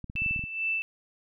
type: clicks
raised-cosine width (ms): 5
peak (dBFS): -26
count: 9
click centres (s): 0.043 / 0.099 / 0.155 / 0.22 / 0.262 / 0.31 / 0.362 / 0.393 / 0.439
type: tone with tremolo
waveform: sine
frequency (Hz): 2651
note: E7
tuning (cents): +9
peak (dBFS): -25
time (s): 0.16-0.82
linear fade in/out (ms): 0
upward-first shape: sine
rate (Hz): 2.3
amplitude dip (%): 70
effects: none